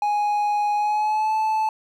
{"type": "tone with pitch glide", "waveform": "triangle", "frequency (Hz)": [830.6, 871.9], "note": ["G#5", "A5"], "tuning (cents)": [0, -16], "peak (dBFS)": -17, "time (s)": [0.02, 1.69], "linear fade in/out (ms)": 2, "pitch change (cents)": 84, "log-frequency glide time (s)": [0.75, 1.34], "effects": []}